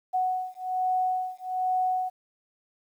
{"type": "beating tone pair", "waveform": "sine", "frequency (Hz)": [740, 741.2], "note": ["F#5", "F#5"], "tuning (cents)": [0, 3], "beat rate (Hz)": 1.2, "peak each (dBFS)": -28, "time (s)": [0.13, 2.1], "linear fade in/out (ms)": 20, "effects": ["10-bit"]}